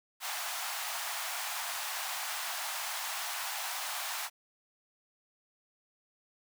pink high-pass noise, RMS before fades -37 dBFS, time 0.2-4.3 s, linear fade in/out 50 ms, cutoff 700 Hz, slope 48 dB/octave, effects none

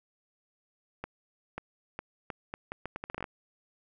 accelerating click train, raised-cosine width 0.5 ms, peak -21 dBFS, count 15, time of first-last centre 1.04-3.242 s, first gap 540 ms, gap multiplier 0.76, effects none

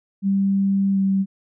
sine tone with pitch glide, 196.1 to 193.85 Hz, G3 to G3, +1 to -19 cents, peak -16 dBFS, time 0.22-1.26 s, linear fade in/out 50 ms, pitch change -20 cents, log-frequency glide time 0.93-0.98 s, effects none

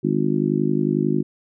harmonic tone, 51.1 Hz, G#1, 27 cents flat, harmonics 3 / 4 / 5 / 6 / 7, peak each -24 / -24 / -24 / -24 / -24 dBFS, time 0.03-1.23 s, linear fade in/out 20 ms, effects none

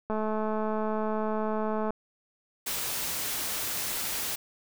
click train, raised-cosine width 1 ms, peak -18 dBFS, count 391, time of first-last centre 0.1-1.906 s, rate 216 Hz
white noise, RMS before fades -32 dBFS, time 2.66-4.36 s, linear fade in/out 10 ms
effects none

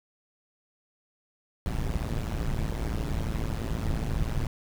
brown noise with amplitude modulation, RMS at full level -25 dBFS, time 1.66-4.47 s, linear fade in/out 0 ms, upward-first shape sine, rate 112 Hz, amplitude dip 100%, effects none

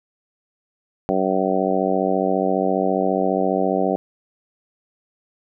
harmonic tone, 94.7 Hz, F#2, 41 cents sharp, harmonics 2 / 3 / 4 / 5 / 6 / 7 / 8, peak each -25 / -25 / -25 / -25 / -25 / -25 / -25 dBFS, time 1.09-3.96 s, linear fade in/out 0 ms, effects none

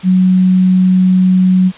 sine tone, 185 Hz, F#3, in tune, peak -6 dBFS, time 0.03-1.72 s, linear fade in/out 50 ms, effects white hiss -35 dBFS RMS until 1.77 s + resampled to 8000 Hz

